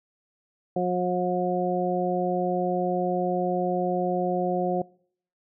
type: harmonic tone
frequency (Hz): 180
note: F#3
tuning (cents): -47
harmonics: 1 / 2 / 3 / 4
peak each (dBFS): -28 / -28 / -28 / -28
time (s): 0.76-4.82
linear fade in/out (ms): 5
effects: noise-tail reverb RT60 0.6 s tail -25 dB re dry